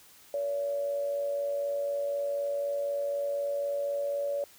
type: tone with amplitude modulation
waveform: sine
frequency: 569 Hz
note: C#5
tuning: 45 cents sharp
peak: -26 dBFS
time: 0.34-4.44 s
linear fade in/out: 2 ms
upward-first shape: sine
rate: 104 Hz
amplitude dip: 45%
effects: white hiss -56 dBFS RMS until 4.58 s